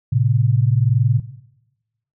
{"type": "tone pair together", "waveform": "sine", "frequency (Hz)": [112.3, 133.55], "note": ["A2", "C3"], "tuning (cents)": [36, 36], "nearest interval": "minor third", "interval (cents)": 300, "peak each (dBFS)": [-16, -16], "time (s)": [0.12, 1.2], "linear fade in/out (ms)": 10, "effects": ["noise-tail reverb RT60 1.0 s tail -17 dB re dry"]}